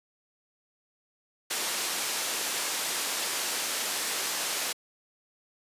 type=low-pass noise; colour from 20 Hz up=white; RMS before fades=-31 dBFS; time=1.5-4.73 s; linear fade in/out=10 ms; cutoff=9300 Hz; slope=12 dB/octave; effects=high-pass 300 Hz 12 dB/octave + resampled to 32000 Hz